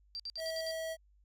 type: tone bursts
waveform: sine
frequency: 4699 Hz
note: D8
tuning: in tune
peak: -38 dBFS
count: 6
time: 0.15-0.711 s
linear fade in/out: 0 ms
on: 46 ms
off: 57 ms
type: tone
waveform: square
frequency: 647 Hz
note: E5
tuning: 32 cents flat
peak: -37 dBFS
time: 0.37-0.97 s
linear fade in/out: 50 ms
effects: added 50 Hz sine -63 dBFS peak until 1.24 s